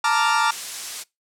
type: chord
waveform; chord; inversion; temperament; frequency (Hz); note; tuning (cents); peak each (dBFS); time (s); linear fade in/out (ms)
40% pulse; Bb major seventh; third; equal; 880 / 932.3 / 1174.7 / 1396.9; A5 / Bb5 / D6 / F6; 0 / 0 / 0 / 0; -22; 0.04-0.51; 5
type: noise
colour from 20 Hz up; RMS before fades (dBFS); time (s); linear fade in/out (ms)
blue; -26; 0.5-1.04; 20
effects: noise-tail reverb RT60 0.2 s tail -23 dB re dry + low-pass 8000 Hz 12 dB/octave